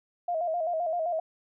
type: tone with vibrato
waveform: sine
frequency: 670 Hz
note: E5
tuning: 28 cents sharp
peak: -26 dBFS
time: 0.28-1.2 s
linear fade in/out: 5 ms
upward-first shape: square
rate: 7.7 Hz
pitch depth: 81 cents each way
effects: none